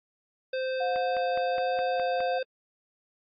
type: harmonic tone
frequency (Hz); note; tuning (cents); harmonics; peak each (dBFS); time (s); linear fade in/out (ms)
520; C5; -11; 1 / 3 / 5 / 7 / 9; -28 / -38 / -42 / -45 / -47; 0.53-2.43; 5
type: tone with vibrato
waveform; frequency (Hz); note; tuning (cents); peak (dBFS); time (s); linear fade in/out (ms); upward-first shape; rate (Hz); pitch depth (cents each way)
sine; 714; F5; +38; -28; 0.8-2.39; 10; square; 1.3; 11
type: click train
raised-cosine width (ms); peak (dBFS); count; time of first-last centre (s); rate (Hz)
0.5; -25; 7; 0.96-2.205; 4.82
effects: AAC 48 kbps